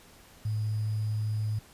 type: tone with sample-and-hold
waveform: sine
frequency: 107.4 Hz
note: A2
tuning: 41 cents flat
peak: -27 dBFS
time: 0.45-1.59 s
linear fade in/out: 5 ms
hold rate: 4900 Hz
effects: pink hiss -55 dBFS RMS until 1.73 s + resampled to 32000 Hz

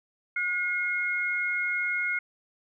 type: tone pair together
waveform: sine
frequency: 1443 / 2151 Hz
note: F#6 / C7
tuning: -44 / +47 cents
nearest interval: perfect fifth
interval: 691 cents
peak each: -30 / -27 dBFS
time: 0.36-2.19 s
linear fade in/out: 5 ms
effects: none

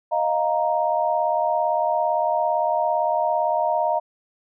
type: chord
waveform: sine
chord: Eb suspended second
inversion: none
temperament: just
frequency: 622.3 / 700 / 933.4 Hz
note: Eb5 / F5 / Bb5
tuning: 0 / +4 / +2 cents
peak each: -23 dBFS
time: 0.11-4 s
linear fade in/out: 20 ms
effects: none

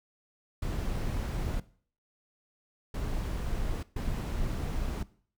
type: noise bursts at uneven times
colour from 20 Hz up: brown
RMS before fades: -32 dBFS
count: 3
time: 0.62-1.6 / 2.94-3.83 / 3.96-5.03 s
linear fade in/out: 5 ms
effects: noise-tail reverb RT60 0.5 s tail -19 dB re dry

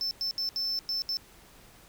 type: tone bursts at uneven times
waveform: triangle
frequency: 5300 Hz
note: E8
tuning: 9 cents sharp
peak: -27 dBFS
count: 6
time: 0.01-0.11 / 0.21-0.31 / 0.38-0.49 / 0.56-0.79 / 0.89-1.02 / 1.09-1.17 s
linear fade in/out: 0 ms
effects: pink hiss -55 dBFS RMS until 1.88 s

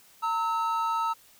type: tone pair together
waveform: triangle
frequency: 914.6 / 1298 Hz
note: A#5 / E6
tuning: -33 / -27 cents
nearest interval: tritone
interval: 606 cents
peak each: -26 dBFS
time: 0.22-1.14 s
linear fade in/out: 20 ms
effects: white hiss -57 dBFS RMS until 1.39 s

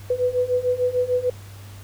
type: beating tone pair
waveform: sine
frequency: 493.9 / 500.6 Hz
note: B4 / B4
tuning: 0 / +23 cents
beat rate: 6.7 Hz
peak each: -23 / -21 dBFS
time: 0.1-1.3 s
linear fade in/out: 5 ms
effects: added 99 Hz sine -38 dBFS peak until 1.83 s + pink hiss -47 dBFS RMS until 1.83 s

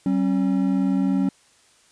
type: tone pair together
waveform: triangle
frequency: 191.4 / 271.5 Hz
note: G3 / C#4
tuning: -41 / -36 cents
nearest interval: tritone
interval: 605 cents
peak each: -19 dBFS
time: 0.06-1.29 s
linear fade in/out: 2 ms
effects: white hiss -57 dBFS RMS until 1.91 s + resampled to 22050 Hz

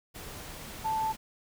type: tone in noise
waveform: sine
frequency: 880 Hz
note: A5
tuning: in tune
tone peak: -27 dBFS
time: 0.84-1.13 s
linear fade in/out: 20 ms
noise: pink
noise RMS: -43 dBFS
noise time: 0.14-1.17 s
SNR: +13 dB
effects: none

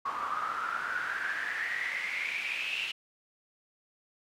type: noise with band-pass filter sweep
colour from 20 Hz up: pink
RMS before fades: -34 dBFS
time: 0.05-2.92 s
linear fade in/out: 10 ms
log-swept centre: 1100 to 2800 Hz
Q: 9.7
effects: none

